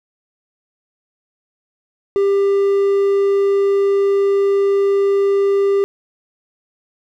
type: tone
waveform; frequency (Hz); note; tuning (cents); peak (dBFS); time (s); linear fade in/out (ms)
triangle; 397.1; G4; +22; -10; 2.16-5.84; 0
effects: none